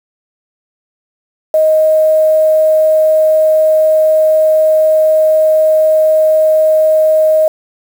sine tone with quantisation, 626 Hz, D#5, 10 cents sharp, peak -6 dBFS, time 1.54-7.48 s, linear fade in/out 2 ms, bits 5, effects none

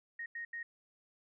sine tone bursts at uneven times, 1864.7 Hz, A#6, in tune, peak -39 dBFS, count 3, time 0.19-0.26 / 0.35-0.45 / 0.53-0.63 s, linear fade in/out 5 ms, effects none

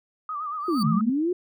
sine tone with vibrato, 1211 Hz, D#6, 47 cents flat, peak -28 dBFS, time 0.29-1.01 s, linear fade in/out 2 ms, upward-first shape sine, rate 8.7 Hz, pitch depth 85 cents each way
40% pulse tone with exponential growth, 4582 Hz, D8, 44 cents flat, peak -27 dBFS, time 0.6-0.83 s, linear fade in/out 5 ms, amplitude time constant 49 ms
sine linear two-way sweep, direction down then up, 370 to 140 to 370 Hz, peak -21 dBFS, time 0.68-1.33 s, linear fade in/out 5 ms, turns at 0.87 s
sine tone, 220 Hz, A3, in tune, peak -22 dBFS, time 0.83-1.1 s, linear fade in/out 5 ms
effects none

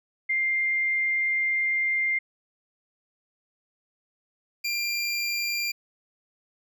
sine / 25% pulse tone pair in turn, 2103 / 2383 Hz, C7 / D7, +8 / +25 cents, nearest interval major second, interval 217 cents, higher second, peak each -22 dBFS, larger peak neither, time 0.29-2.19 / 4.64-5.72 s, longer first, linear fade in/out 10 ms, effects none

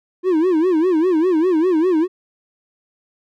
triangle tone with vibrato, 340.9 Hz, F4, 42 cents flat, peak -11 dBFS, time 0.23-2.08 s, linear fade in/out 50 ms, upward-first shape sine, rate 5 Hz, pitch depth 180 cents each way, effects none

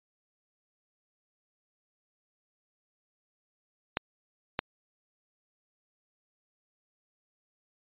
clicks, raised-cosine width 0.3 ms, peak -11 dBFS, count 2, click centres 3.971 / 4.591 s, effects resampled to 8000 Hz

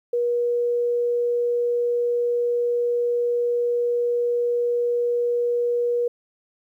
sine tone, 480 Hz, B4, 49 cents flat, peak -19 dBFS, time 0.13-6.08 s, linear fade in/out 5 ms, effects 10-bit

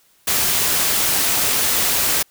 white noise, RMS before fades -18 dBFS, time 0.27-2.23 s, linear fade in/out 10 ms, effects white hiss -57 dBFS RMS until 2.3 s

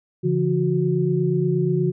sine tone cluster, 141.8 / 170.2 / 366.1 Hz, C#3 / F3 / F#4, +40 / -44 / -18 cents, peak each -22 dBFS, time 0.23-1.92 s, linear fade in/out 20 ms, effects none

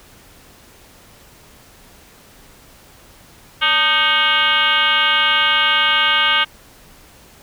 sine tone with frequency modulation, 2208 Hz, C#7, 7 cents flat, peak -12 dBFS, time 3.61-6.45 s, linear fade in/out 20 ms, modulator 327 Hz, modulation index 3.5, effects pink hiss -46 dBFS RMS until 7.42 s

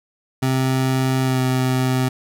25% pulse tone with pitch glide, 131.1 to 129.07 Hz, C3 to C3, +4 to -23 cents, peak -13 dBFS, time 0.42-2.09 s, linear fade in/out 10 ms, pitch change -27 cents, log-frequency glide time 1.23-1.4 s, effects none

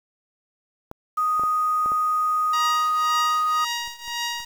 clicks, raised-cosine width 1 ms, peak -21 dBFS, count 5, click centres 0.914 / 1.396 / 1.436 / 1.86 / 1.919 s
sine tone, 1244.5 Hz, D#6, in tune, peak -19 dBFS, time 1.17-3.65 s, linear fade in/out 10 ms
10% pulse tone with tremolo, 947 Hz, A#5, 27 cents sharp, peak -15 dBFS, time 2.53-4.45 s, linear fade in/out 5 ms, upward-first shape triangle, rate 1.9 Hz, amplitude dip 90%
effects low-pass 11000 Hz 12 dB/octave + 7-bit

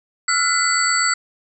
sine tone cluster, 1338 / 1426 / 2009 / 4536 / 7710 Hz, E6 / F6 / B6 / C#8 / B8, +25 / +36 / +29 / +39 / -43 cents, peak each -22 dBFS, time 0.28-1.14 s, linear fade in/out 5 ms, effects none

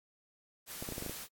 white noise, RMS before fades -44 dBFS, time 0.66-1.28 s, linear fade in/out 50 ms
clicks, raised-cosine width 2 ms, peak -27 dBFS, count 7, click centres 0.825 / 0.889 / 0.923 / 0.981 / 1.024 / 1.063 / 1.096 s
effects AAC 64 kbps

